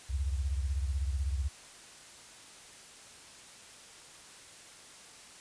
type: beating tone pair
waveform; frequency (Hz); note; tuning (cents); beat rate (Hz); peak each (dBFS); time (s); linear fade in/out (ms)
sine; 67 / 83; C2 / E2; +42 / +12; 16; -30 / -37; 0.09-1.49; 20
effects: white hiss -52 dBFS RMS until 5.4 s + resampled to 22050 Hz